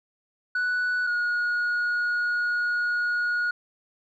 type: tone pair in turn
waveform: sine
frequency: 1480 / 1446.2 Hz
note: F#6 / F#6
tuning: 0 / -40 cents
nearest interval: unison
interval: 40 cents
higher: first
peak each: -20 dBFS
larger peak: neither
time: 0.55-1.07 / 1.07-3.51 s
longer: second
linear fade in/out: 5 ms
effects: tanh soft clip ceiling -22 dBFS